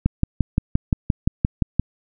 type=click train; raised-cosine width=5 ms; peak=-4 dBFS; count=11; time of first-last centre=0.06-1.796 s; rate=5.76 Hz; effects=none